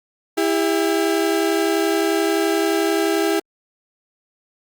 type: tone pair together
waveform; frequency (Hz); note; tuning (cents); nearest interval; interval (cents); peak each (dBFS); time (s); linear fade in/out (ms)
35% pulse; 329.6 / 401.1; E4 / G4; 0 / +40; minor third; 340; -18; 0.37-3.4; 10
effects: Opus 48 kbps